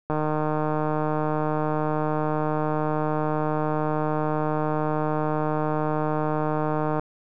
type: click train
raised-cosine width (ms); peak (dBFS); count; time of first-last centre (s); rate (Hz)
1; -12; 1056; 0.1-6.995; 153
effects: none